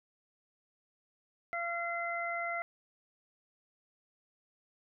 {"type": "harmonic tone", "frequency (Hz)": 685, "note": "F5", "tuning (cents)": -34, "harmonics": [1, 2, 3], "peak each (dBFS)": [-37, -39, -37], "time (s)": [1.53, 2.62], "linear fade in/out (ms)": 0, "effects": []}